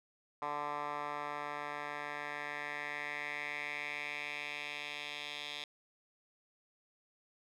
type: tone with band-pass filter sweep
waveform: 10% pulse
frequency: 146.83 Hz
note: D3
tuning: in tune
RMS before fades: -41 dBFS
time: 0.42-5.64 s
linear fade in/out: 2 ms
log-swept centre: 1100 to 3300 Hz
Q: 3.2
effects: none